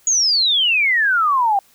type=exponential sweep; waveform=sine; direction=down; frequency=6840 to 768 Hz; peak=-13 dBFS; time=0.07-1.59 s; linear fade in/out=2 ms; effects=white hiss -54 dBFS RMS until 1.74 s